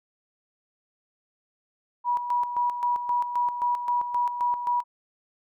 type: tone with tremolo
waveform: sine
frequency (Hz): 970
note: B5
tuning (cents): -31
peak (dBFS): -21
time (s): 2.04-4.84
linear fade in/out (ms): 50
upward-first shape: square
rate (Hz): 3.8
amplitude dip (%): 60
effects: none